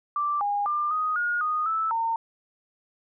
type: tone with pitch steps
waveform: sine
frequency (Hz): 1174 / 816 / 1194 / 1248 / 1433 / 1237 / 1313 / 912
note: D6 / G#5 / D6 / D#6 / F6 / D#6 / E6 / A#5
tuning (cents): -1 / -31 / +28 / +5 / +44 / -10 / -7 / -38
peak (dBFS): -23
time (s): 0.16-2.16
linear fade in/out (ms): 2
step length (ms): 250
effects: none